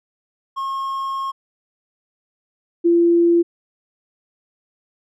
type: tone pair in turn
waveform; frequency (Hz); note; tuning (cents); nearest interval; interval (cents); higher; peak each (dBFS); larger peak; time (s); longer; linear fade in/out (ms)
triangle / sine; 1081 / 341.5; C#6 / F4; -44 / -39; octave + minor sixth; 1995; first; -20 / -11; second; 0.56-1.32 / 2.84-3.43; first; 20
effects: none